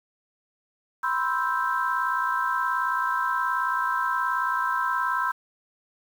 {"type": "chord", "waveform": "sine", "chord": "C major seventh", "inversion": "third", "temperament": "equal", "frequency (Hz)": [987.8, 1046.5, 1318.5, 1568], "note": ["B5", "C6", "E6", "G6"], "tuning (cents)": [0, 0, 0, 0], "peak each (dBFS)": -28, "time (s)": [1.03, 5.32], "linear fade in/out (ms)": 10, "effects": ["tanh soft clip ceiling -12 dBFS", "8-bit"]}